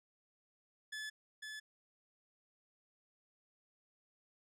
sawtooth tone with echo, 1726 Hz, A6, 34 cents flat, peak -38 dBFS, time 0.92-1.1 s, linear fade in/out 10 ms, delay 500 ms, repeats 1, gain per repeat -3 dB, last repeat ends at 1.6 s, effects low-pass 9000 Hz 12 dB/octave

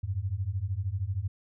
sine beating tone pair, 89.4 / 102.4 Hz, F2 / G#2, +41 / -24 cents, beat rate 13 Hz, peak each -32 / -31 dBFS, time 0.03-1.28 s, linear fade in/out 10 ms, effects none

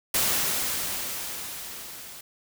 white noise with level ramp, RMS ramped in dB -23 to -43 dBFS, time 0.14-2.21 s, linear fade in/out 5 ms, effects none

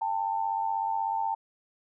sine tone pair together, 799.7 / 896 Hz, G5 / A5, +34 / +31 cents, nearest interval major second, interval 197 cents, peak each -31 / -28 dBFS, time 0.01-1.35 s, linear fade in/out 10 ms, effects none

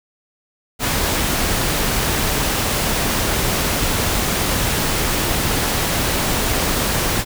pink noise, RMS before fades -19 dBFS, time 0.79-7.25 s, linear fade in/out 50 ms, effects none

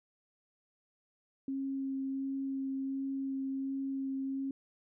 sine tone with vibrato, 269.9 Hz, C#4, 46 cents flat, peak -33 dBFS, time 1.48-4.51 s, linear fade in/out 2 ms, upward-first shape sine, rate 1.4 Hz, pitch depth 9 cents each way, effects none

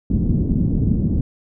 white low-pass noise, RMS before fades -18 dBFS, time 0.1-1.21 s, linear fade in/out 2 ms, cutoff 240 Hz, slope 24 dB/octave, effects none

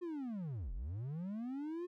triangle linear two-way sweep, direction down then up, 362.7 to 36.71 to 362.7 Hz, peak -37 dBFS, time 0.01-1.87 s, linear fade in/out 20 ms, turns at 0.73 s, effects none

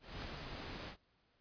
pink noise with ADSR envelope, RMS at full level -44 dBFS, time 0-0.97 s, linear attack 220 ms, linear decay 35 ms, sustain -2 dB, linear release 87 ms, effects pink hiss -75 dBFS RMS until 1.4 s + resampled to 11025 Hz

